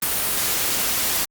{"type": "noise", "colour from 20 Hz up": "white", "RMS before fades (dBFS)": -22, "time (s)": [0.02, 1.25], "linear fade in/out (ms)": 5, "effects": ["Opus 32 kbps"]}